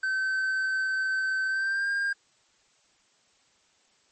triangle tone with pitch glide, 1539 to 1606.2 Hz, G6 to G6, -32 to +42 cents, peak -23 dBFS, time 0.03-2.13 s, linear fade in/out 5 ms, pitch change +74 cents, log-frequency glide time 1.47-1.9 s, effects white hiss -65 dBFS RMS until 4.11 s + MP3 32 kbps

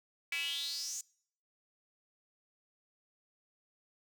square tone with high-pass filter sweep, 153.1 Hz, D#3, 28 cents flat, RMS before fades -38 dBFS, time 0.32-1.01 s, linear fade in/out 2 ms, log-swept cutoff 2300 to 7000 Hz, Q 7.4, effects noise-tail reverb RT60 0.6 s tail -25 dB re dry

